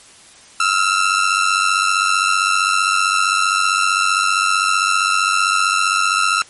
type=ring-modulated tone; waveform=sawtooth; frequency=1339 Hz; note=E6; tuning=27 cents sharp; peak=-7 dBFS; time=0.6-6.42 s; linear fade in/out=0 ms; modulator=47.7 Hz; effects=white hiss -44 dBFS RMS until 6.49 s + MP3 48 kbps